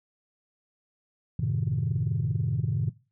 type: chord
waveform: sine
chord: F# diminished seventh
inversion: none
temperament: equal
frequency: 92.5 / 110 / 130.81 / 155.56 Hz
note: F#2 / A2 / C3 / Eb3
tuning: 0 / 0 / 0 / 0 cents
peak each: -33 / -28 / -28 / -29 dBFS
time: 1.39-2.9 s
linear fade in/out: 5 ms
effects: noise-tail reverb RT60 0.3 s tail -18 dB re dry + tanh soft clip ceiling -18 dBFS